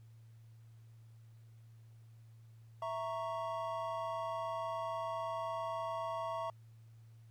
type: chord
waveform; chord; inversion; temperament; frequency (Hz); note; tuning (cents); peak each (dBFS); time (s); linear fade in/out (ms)
triangle; A# diminished; second; equal; 659.3 / 932.3 / 1108.7; E5 / A#5 / C#6; 0 / 0 / 0; -38 / -40 / -40; 2.82-6.5; 2
effects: added 113 Hz sine -55 dBFS peak until 7.3 s + pink hiss -75 dBFS RMS until 7.3 s